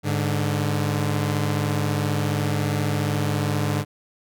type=tone pair together; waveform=sawtooth; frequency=102.8 / 146.91 Hz; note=G#2 / D3; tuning=-17 / +1 cents; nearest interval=tritone; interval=618 cents; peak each=-20 dBFS; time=0.03-3.85 s; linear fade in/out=50 ms; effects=none